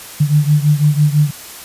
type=beating tone pair; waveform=sine; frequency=146.83 / 152.83 Hz; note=D3 / D#3; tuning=0 / -31 cents; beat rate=6 Hz; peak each=-11 / -14 dBFS; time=0.2-1.31 s; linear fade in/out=10 ms; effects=white hiss -33 dBFS RMS until 1.64 s + resampled to 32000 Hz

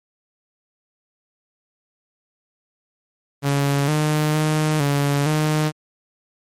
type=tone with pitch steps; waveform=sawtooth; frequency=140.9 / 152.3 / 154.2 / 142.4 / 153.5 Hz; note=C#3 / D#3 / D#3 / C#3 / D#3; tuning=+29 / -37 / -15 / +47 / -23 cents; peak=-13 dBFS; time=3.42-5.72 s; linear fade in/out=50 ms; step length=460 ms; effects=MP3 64 kbps

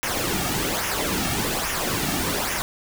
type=noise with flanger; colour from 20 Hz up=pink; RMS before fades=-25 dBFS; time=0.03-2.62 s; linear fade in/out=0 ms; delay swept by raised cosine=0.23 to 2.03 ms; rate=1.2 Hz; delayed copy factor=-0.6; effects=none

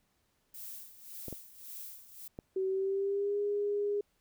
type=noise with tremolo; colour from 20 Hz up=violet; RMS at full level=-44 dBFS; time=0.54-2.28 s; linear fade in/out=5 ms; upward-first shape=sine; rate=1.8 Hz; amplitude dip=75%
type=clicks; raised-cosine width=2 ms; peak=-28 dBFS; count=3; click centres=1.283 / 1.327 / 2.389 s
type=tone with pitch glide; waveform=sine; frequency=380 to 409.6 Hz; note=F#4 to G#4; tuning=+46 to -24 cents; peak=-29 dBFS; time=2.56-4.01 s; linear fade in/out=5 ms; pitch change=+130 cents; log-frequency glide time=2.67-3.39 s
effects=pink hiss -75 dBFS RMS until 4.2 s

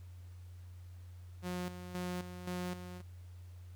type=tone with tremolo; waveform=sawtooth; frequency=179.6 Hz; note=F3; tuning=49 cents sharp; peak=-33 dBFS; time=1.42-3.02 s; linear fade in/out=50 ms; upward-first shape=square; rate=1.9 Hz; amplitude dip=65%; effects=added 89 Hz sine -48 dBFS peak until 3.75 s + pink hiss -68 dBFS RMS until 3.75 s

